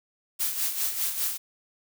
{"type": "noise with tremolo", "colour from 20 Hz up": "blue", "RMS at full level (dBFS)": -26, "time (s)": [0.39, 1.38], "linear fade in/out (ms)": 20, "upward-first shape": "sine", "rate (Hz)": 5, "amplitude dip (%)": 60, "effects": []}